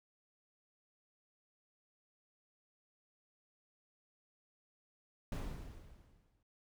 brown noise with exponential decay, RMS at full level -37 dBFS, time 5.32-6.43 s, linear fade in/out 2 ms, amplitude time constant 240 ms, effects none

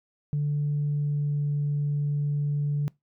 sine tone with pitch glide, 146.5 to 145.49 Hz, D3 to D3, -4 to -16 cents, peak -22 dBFS, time 0.33-2.88 s, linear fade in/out 0 ms, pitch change -12 cents, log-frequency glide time 0.75-1.48 s, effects noise-tail reverb RT60 0.2 s tail -25 dB re dry + tanh soft clip ceiling -20 dBFS

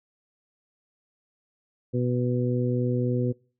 harmonic tone, 123.6 Hz, B2, 2 cents sharp, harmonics 1 / 2 / 3 / 4, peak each -25 / -28 / -30 / -31 dBFS, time 1.93-3.33 s, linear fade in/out 20 ms, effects noise-tail reverb RT60 0.4 s tail -25 dB re dry

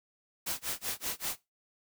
white noise with tremolo, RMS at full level -33 dBFS, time 0.46-1.38 s, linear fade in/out 10 ms, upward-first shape sine, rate 5.2 Hz, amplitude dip 100%, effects noise-tail reverb RT60 0.2 s tail -18 dB re dry

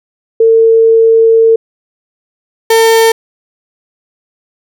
sine / 35% pulse tone pair in turn, 451.7 / 451.7 Hz, A4 / A4, +45 / +45 cents, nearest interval unison, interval 0 cents, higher neither, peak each -3 dBFS, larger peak neither, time 0.4-1.56 / 2.7-3.12 s, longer first, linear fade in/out 5 ms, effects none

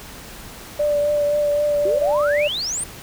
sine tone with vibrato, 587 Hz, D5, 1 cent flat, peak -16 dBFS, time 0.79-2.48 s, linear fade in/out 10 ms, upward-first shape triangle, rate 3.8 Hz, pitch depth 21 cents each way
sine exponential sweep, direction up, 356.2 to 9397 Hz, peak -22 dBFS, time 1.85-2.84 s, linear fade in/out 5 ms
effects pink hiss -38 dBFS RMS until 3.02 s

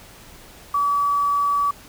sine tone with quantisation, 1145 Hz, D6, 44 cents flat, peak -17 dBFS, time 0.74-1.71 s, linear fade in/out 5 ms, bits 7, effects pink hiss -45 dBFS RMS until 1.88 s

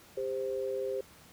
sine tone pair together, 398.7 / 523.3 Hz, G4 / C5, +29 / 0 cents, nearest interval perfect fourth, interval 471 cents, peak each -34 / -34 dBFS, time 0.17-1.01 s, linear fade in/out 5 ms, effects pink hiss -56 dBFS RMS until 1.32 s + high-pass 60 Hz 12 dB/octave

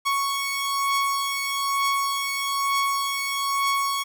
sawtooth beating tone pair, 1108.7 / 1109.8 Hz, C#6 / C#6, 0 / +2 cents, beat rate 1.1 Hz, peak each -20 / -25 dBFS, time 0.05-4.04 s, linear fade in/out 20 ms, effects none

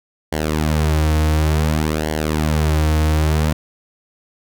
sawtooth tone with flanger, 77.3 Hz, D#2, 11 cents flat, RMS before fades -17 dBFS, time 0.32-3.53 s, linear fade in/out 5 ms, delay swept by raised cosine 0.79 to 5.09 ms, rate 0.56 Hz, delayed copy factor -0.75, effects none

